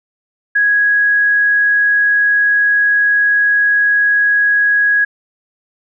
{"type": "tone", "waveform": "sine", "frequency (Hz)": 1661.2, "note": "G#6", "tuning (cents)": 0, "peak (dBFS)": -9, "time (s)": [0.55, 5.05], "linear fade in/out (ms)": 10, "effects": []}